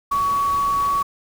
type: tone in noise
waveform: sine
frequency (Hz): 1126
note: C#6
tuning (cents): +27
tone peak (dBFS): -17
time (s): 0.11-1.03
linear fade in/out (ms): 10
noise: pink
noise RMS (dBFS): -35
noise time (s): 0.11-1.03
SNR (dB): +15
effects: none